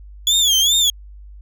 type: tone with vibrato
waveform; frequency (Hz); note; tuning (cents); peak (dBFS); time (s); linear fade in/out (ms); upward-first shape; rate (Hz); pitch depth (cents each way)
30% pulse; 3375; G#7; +27; -10; 0.27-0.9; 2; sine; 2.5; 140
effects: added 50 Hz sine -36 dBFS peak until 1.41 s